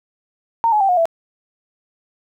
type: tone with pitch steps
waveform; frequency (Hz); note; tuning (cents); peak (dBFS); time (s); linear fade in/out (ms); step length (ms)
sine; 918 / 846.7 / 780.9 / 720.2 / 664.3; A#5 / G#5 / G5 / F#5 / E5; -27 / +33 / -7 / -47 / +13; -12; 0.64-1.055; 0; 83
effects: 9-bit